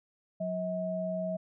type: tone pair together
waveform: sine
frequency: 182.05 / 640 Hz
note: F#3 / D#5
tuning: -28 / +49 cents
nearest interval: octave + minor seventh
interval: 2177 cents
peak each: -35 / -32 dBFS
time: 0.4-1.37 s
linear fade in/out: 10 ms
effects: none